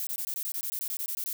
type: noise bursts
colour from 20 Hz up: violet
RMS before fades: -33 dBFS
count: 15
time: 0-1.329 s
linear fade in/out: 0 ms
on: 69 ms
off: 21 ms
effects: none